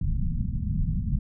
pink low-pass noise, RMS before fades -26 dBFS, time 0.01-1.19 s, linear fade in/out 5 ms, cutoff 210 Hz, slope 48 dB/octave, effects none

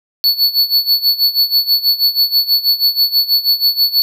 square tone with tremolo, 4435 Hz, C#8, in tune, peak -8 dBFS, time 0.24-4.02 s, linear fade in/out 0 ms, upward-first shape sine, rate 6.2 Hz, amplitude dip 85%, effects none

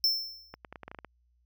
square tone with exponential decay, 5340 Hz, E8, 22 cents sharp, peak -21 dBFS, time 0.04-0.55 s, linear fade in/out 1 ms, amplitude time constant 110 ms
clicks, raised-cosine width 0.5 ms, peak -27 dBFS, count 10, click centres 0.54 / 0.648 / 0.726 / 0.758 / 0.833 / 0.88 / 0.915 / 0.947 / 0.988 / 1.047 s
effects added 60 Hz sine -66 dBFS peak until 1.45 s

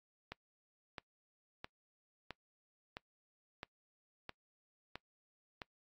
click train, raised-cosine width 0.3 ms, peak -27 dBFS, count 9, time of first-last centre 0.32-5.618 s, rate 1.51 Hz, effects noise-tail reverb RT60 0.1 s tail -23 dB re dry + AAC 64 kbps

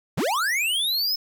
square linear sweep, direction up, 87.1 to 5274 Hz, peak -22 dBFS, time 0.17-1.16 s, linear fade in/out 10 ms, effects 10-bit

